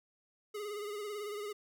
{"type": "tone with vibrato", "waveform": "square", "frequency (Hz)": 415.3, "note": "G#4", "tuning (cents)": 0, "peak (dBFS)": -39, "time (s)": [0.54, 1.53], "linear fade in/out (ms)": 10, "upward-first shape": "sine", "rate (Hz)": 18, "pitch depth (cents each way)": 49, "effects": []}